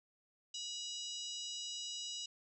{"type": "harmonic tone with a mistuned harmonic", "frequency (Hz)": 970, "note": "B5", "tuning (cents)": -31, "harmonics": [3, 4, 5, 6, 7, 8], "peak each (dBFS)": [-45, -47, -49, -51, -52, -53], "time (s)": [0.54, 2.26], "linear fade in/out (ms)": 5, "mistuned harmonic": 5, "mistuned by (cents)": 54, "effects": []}